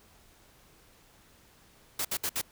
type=noise bursts; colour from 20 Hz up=white; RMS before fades=-31 dBFS; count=4; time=1.99-2.415 s; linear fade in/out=5 ms; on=59 ms; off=63 ms; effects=pink hiss -60 dBFS RMS until 2.51 s